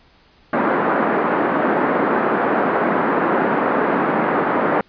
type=band-pass noise; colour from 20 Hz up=pink; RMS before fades=-18 dBFS; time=0.53-4.81 s; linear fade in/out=2 ms; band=220 to 1600 Hz; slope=24 dB/octave; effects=pink hiss -53 dBFS RMS until 4.88 s + resampled to 11025 Hz